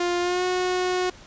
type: tone with pitch glide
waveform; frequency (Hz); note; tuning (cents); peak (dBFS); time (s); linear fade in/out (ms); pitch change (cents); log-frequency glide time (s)
sawtooth; 351.4 to 364.8; F4 to F#4; +11 to -24; -18; 0-1.1; 5; +65; 0.2-0.44
effects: pink hiss -47 dBFS RMS until 1.26 s + resampled to 16000 Hz